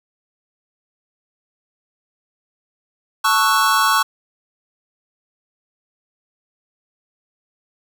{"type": "chord", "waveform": "square", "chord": "F# minor seventh", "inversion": "first", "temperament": "equal", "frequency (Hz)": [880, 1108.7, 1318.5, 1480], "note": ["A5", "C#6", "E6", "F#6"], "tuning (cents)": [0, 0, 0, 0], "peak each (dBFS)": [-22, -17, -22, -21], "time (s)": [3.24, 4.03], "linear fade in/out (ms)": 10, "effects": []}